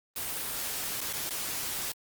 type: noise with dropouts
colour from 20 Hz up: white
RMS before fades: -34 dBFS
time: 0.16-1.92 s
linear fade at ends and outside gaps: 2 ms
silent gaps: 1.007-1.013 / 1.129-1.135 / 1.294-1.306 s
effects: Opus 24 kbps